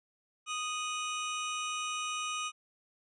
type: tone pair together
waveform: 25% pulse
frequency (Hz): 1241 / 2952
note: D#6 / F#7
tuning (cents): -5 / -5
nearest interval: octave + minor third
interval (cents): 1500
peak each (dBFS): -31 / -36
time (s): 0.46-2.52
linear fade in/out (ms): 50
effects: resampled to 22050 Hz